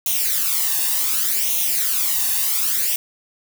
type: noise with flanger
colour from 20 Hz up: blue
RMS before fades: -20 dBFS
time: 0.06-2.96 s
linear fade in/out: 2 ms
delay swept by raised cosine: 0.31 to 1.11 ms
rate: 0.67 Hz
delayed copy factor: +0.7
effects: none